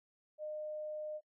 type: tone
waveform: sine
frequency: 610 Hz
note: D#5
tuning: 34 cents flat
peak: -39 dBFS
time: 0.38-1.21 s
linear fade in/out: 50 ms
effects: noise-tail reverb RT60 0.1 s tail -24 dB re dry